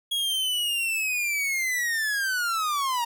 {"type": "linear sweep", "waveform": "45% pulse", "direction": "down", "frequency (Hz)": [3322, 924], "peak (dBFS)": -24, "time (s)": [0.11, 3.05], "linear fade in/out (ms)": 10, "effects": []}